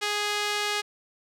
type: tone with band-pass filter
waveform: sawtooth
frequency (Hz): 415.3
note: G#4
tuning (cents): 0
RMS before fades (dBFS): -28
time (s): 0.01-0.82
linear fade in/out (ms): 20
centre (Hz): 3400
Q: 0.72
effects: none